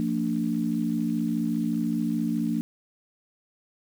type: chord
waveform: sine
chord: Bb major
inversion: second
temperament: equal with one note detuned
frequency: 174.61 / 228.7 / 293.7 Hz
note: F3 / Bb3 / D4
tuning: 0 / -33 / 0 cents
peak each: -30 / -26 / -29 dBFS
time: 0-2.61 s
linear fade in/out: 0 ms
effects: 8-bit